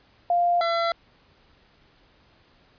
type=tone pair in turn; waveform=sine / 25% pulse; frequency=698.5 / 674.7 Hz; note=F5 / E5; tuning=0 / +40 cents; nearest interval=minor second; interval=60 cents; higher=first; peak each=-18 dBFS; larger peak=neither; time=0.3-0.61 / 0.61-0.92 s; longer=neither; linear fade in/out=2 ms; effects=pink hiss -59 dBFS RMS until 2.78 s + resampled to 11025 Hz